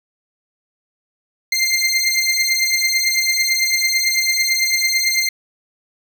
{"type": "beating tone pair", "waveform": "20% pulse", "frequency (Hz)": [2093, 2102], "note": ["C7", "C7"], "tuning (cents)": [0, 7], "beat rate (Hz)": 9, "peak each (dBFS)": -13, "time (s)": [1.52, 5.29], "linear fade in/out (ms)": 5, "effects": []}